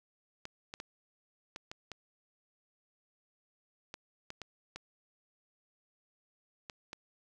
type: clicks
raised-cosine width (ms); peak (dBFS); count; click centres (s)
0.2; -25; 12; 0.454 / 0.739 / 0.801 / 1.561 / 1.715 / 1.917 / 3.941 / 4.304 / 4.417 / 4.76 / 6.698 / 6.931
effects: none